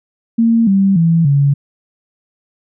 sine tone with pitch steps, 229.2 / 194.97 / 165.86 / 141.09 Hz, A#3 / G3 / E3 / C#3, -29 / -9 / +11 / +31 cents, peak -8 dBFS, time 0.38-1.54 s, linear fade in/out 10 ms, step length 290 ms, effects none

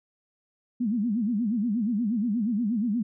sine tone with vibrato, 222.1 Hz, A3, 16 cents sharp, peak -23 dBFS, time 0.8-3.03 s, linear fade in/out 10 ms, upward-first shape sine, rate 8.4 Hz, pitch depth 200 cents each way, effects none

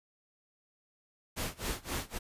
pink noise with tremolo, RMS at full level -34 dBFS, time 1.36-2.19 s, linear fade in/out 20 ms, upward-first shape sine, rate 3.8 Hz, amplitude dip 95%, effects resampled to 32000 Hz

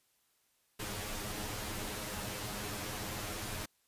pink noise with comb filter, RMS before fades -40 dBFS, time 0.79-3.66 s, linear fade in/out 10 ms, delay 9.6 ms, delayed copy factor +0.7, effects white hiss -74 dBFS RMS until 3.87 s + resampled to 32000 Hz

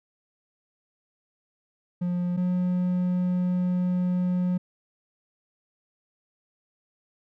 triangle tone pair in turn, 177.2 / 180.3 Hz, F3 / F#3, +25 / -45 cents, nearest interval unison, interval 30 cents, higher second, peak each -22 / -20 dBFS, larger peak second, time 2.01-2.37 / 2.37-4.58 s, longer second, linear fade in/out 10 ms, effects none

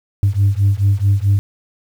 sine beating tone pair, 97.4 / 102 Hz, G2 / G#2, -11 / -31 cents, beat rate 4.6 Hz, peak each -13 / -13 dBFS, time 0.23-1.39 s, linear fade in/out 0 ms, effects tanh soft clip ceiling -7 dBFS + 7-bit

